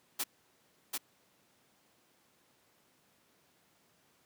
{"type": "noise with echo", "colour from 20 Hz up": "white", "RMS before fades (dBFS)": -34, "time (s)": [0.19, 0.24], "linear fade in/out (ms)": 10, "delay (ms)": 740, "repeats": 1, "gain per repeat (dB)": -2, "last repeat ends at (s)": 0.98, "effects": ["pink hiss -69 dBFS RMS until 4.25 s", "high-pass 150 Hz 12 dB/octave"]}